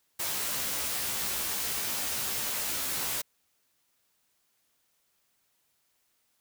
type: noise with comb filter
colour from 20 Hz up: white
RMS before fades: -32 dBFS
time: 0.19-3.22 s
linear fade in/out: 10 ms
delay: 15 ms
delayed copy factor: +1
effects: white hiss -73 dBFS RMS until 6.4 s